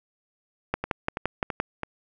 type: two click trains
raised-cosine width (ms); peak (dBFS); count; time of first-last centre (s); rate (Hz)
0.5; -14 / -9; 4 / 6; 0.84-1.833 / 0.74-1.601; 3.02 / 5.81
effects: none